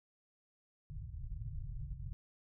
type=low-pass noise; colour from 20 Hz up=pink; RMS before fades=-43 dBFS; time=0.9-2.13 s; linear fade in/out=0 ms; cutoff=150 Hz; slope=96 dB/octave; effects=none